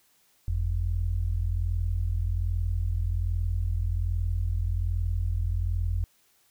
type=tone pair together; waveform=sine; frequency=46.46 / 87.7 Hz; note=F#1 / F2; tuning=+8 / +8 cents; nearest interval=major seventh; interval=1100 cents; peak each=-27 dBFS; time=0.48-6.04 s; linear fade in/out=0 ms; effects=white hiss -65 dBFS RMS until 6.5 s